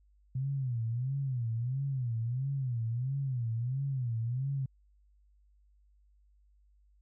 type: tone with vibrato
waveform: sine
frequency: 125.5 Hz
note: B2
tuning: 28 cents sharp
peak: -30 dBFS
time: 0.35-4.66 s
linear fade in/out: 5 ms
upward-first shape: sine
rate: 1.5 Hz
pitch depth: 180 cents each way
effects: added 50 Hz sine -62 dBFS peak until 7.01 s